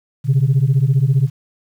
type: beating tone pair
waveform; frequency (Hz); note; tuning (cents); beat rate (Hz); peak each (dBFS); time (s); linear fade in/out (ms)
sine; 127.4 / 142.4; C3 / C#3; -46 / +47; 15; -13; 0.24-1.3; 50
effects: tanh soft clip ceiling -7 dBFS + 8-bit